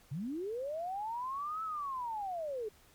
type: linear two-way sweep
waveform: sine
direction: up then down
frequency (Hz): 123.47 to 1318.5 to 408.8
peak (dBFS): -35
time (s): 0.11-2.69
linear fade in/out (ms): 10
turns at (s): 1.63
effects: pink hiss -63 dBFS RMS until 2.94 s + MP3 96 kbps